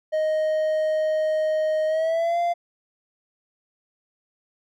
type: tone with pitch glide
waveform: triangle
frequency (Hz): 623 to 691.3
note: D#5 to F5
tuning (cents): +2 to -18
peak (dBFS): -18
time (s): 0.12-2.54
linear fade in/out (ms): 20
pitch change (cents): +180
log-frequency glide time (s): 1.87-2.39
effects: none